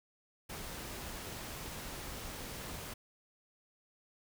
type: noise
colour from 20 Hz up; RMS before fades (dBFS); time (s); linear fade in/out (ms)
pink; -44; 0.49-2.94; 10
effects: none